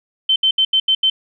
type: tone bursts at uneven times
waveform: sine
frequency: 3088 Hz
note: G7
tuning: 27 cents flat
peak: -11 dBFS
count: 6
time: 0.29-0.36 / 0.43-0.51 / 0.58-0.65 / 0.73-0.8 / 0.88-0.95 / 1.03-1.1 s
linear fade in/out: 5 ms
effects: none